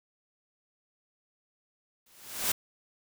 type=noise with exponential growth; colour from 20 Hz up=white; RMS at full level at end=-25 dBFS; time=2.06-2.52 s; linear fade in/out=5 ms; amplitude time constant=100 ms; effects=none